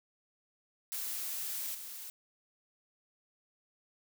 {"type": "noise with level steps", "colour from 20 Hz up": "blue", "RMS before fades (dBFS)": [-38, -45], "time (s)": [0.92, 2.1], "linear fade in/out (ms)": 0, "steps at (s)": 1.74, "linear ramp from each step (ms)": 10, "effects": []}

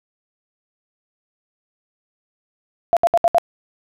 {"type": "tone bursts", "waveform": "sine", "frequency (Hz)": 683, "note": "F5", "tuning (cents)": -39, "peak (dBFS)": -10, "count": 5, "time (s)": [2.93, 3.383], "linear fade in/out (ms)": 0, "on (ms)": 37, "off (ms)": 67, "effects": []}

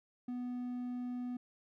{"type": "tone", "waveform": "triangle", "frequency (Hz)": 246.9, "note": "B3", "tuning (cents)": 0, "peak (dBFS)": -35, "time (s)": [0.28, 1.37], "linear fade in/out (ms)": 5, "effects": []}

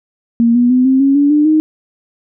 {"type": "tone with pitch steps", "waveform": "sine", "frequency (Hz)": [233.1, 242.9, 253, 263.6, 274.7, 286.2, 298.1, 310.6], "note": ["A#3", "B3", "B3", "C4", "C#4", "D4", "D4", "D#4"], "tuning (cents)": [0, -29, 42, 13, -16, -45, 26, -3], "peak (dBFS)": -7, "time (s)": [0.4, 1.6], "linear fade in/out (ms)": 0, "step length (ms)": 150, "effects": []}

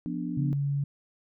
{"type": "chord", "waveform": "sine", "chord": "B diminished", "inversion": "second", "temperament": "equal", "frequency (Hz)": [174.61, 246.9, 293.7], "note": ["F3", "B3", "D4"], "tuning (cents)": [0, 0, 0], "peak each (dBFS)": -34, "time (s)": [0.06, 0.53], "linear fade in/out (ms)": 0}
{"type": "tone", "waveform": "sine", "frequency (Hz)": 141.3, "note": "C#3", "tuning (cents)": 34, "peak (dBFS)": -25, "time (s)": [0.37, 0.84], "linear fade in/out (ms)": 5}
{"effects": []}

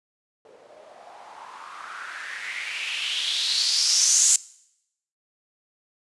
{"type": "noise with low-pass filter sweep", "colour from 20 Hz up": "violet", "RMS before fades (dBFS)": -26, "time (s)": [0.45, 4.36], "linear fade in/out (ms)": 2, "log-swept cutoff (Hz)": [470, 7400], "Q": 4.7, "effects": ["noise-tail reverb RT60 0.8 s tail -22 dB re dry", "resampled to 24000 Hz"]}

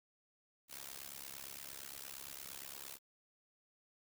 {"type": "noise with amplitude modulation", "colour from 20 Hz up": "white", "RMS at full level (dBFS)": -45, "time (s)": [0.68, 2.99], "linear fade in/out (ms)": 50, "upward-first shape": "sine", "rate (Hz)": 68.7, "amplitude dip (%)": 100, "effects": []}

